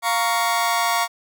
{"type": "chord", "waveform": "sawtooth", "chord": "Bb minor", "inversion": "second", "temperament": "just", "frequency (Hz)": [699.2, 932.3, 1118.8], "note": ["F5", "Bb5", "Db6"], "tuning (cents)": [2, 0, 16], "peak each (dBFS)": -19, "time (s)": [0.02, 1.08], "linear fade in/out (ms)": 50, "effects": []}